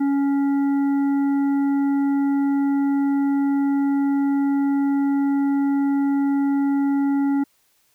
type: harmonic tone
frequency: 279.1 Hz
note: C#4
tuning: 12 cents sharp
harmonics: 1 / 3 / 5 / 7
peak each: -17 / -32 / -40 / -44 dBFS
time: 0-7.44 s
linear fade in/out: 10 ms
effects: white hiss -63 dBFS RMS until 7.94 s